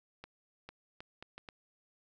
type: accelerating click train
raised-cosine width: 0.3 ms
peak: -30 dBFS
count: 6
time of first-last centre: 0.24-1.488 s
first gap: 450 ms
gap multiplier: 0.7
effects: none